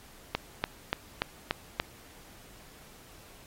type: click train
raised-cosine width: 0.3 ms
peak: -10 dBFS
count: 6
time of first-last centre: 0.35-1.799 s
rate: 3.45 Hz
effects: pink hiss -54 dBFS RMS until 3.46 s + AAC 48 kbps